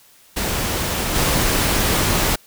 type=noise with level steps; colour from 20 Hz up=pink; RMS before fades=-22 / -18 dBFS; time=0.36-2.36 s; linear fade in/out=10 ms; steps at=1.14 s; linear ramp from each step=20 ms; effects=white hiss -51 dBFS RMS until 2.46 s